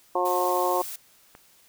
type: harmonic tone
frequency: 179.6 Hz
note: F3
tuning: 49 cents sharp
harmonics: 2 / 3 / 4 / 5 / 6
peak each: -28 / -28 / -28 / -28 / -28 dBFS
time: 0.15-0.82 s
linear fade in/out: 5 ms
type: noise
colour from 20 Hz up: blue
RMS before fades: -36 dBFS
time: 0.25-0.96 s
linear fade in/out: 5 ms
type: click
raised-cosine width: 0.5 ms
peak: -30 dBFS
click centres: 1.351 s
effects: white hiss -58 dBFS RMS until 1.68 s